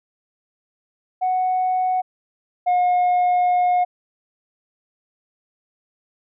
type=tone pair in turn; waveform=sine; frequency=740 / 719.3 Hz; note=F#5 / F#5; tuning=0 / -49 cents; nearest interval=unison; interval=49 cents; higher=first; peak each=-16 / -12 dBFS; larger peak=second; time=1.21-2.02 / 2.66-3.85 s; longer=second; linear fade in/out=20 ms; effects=tanh soft clip ceiling -14 dBFS